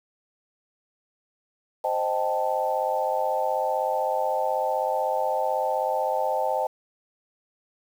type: chord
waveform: sine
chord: A half-diminished seventh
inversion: first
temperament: equal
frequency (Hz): 523.3 / 622.3 / 784 / 880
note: C5 / Eb5 / G5 / A5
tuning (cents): 0 / 0 / 0 / 0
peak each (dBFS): -28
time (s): 1.84-6.67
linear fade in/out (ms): 5
effects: 8-bit